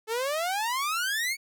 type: exponential sweep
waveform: sawtooth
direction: up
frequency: 429.2 to 2276 Hz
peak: -23 dBFS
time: 0.07-1.37 s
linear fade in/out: 50 ms
effects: none